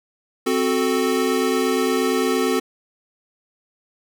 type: chord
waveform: square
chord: F# diminished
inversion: second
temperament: equal with one note detuned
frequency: 261.6 / 370 / 438.7 Hz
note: C4 / F#4 / A4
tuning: 0 / 0 / -5 cents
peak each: -23 dBFS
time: 0.46-2.6 s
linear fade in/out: 10 ms
effects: none